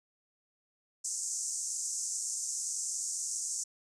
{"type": "band-pass noise", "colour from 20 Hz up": "white", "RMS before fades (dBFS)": -36, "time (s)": [1.04, 3.64], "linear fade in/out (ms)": 10, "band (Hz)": [6000, 8300], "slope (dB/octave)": 48, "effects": []}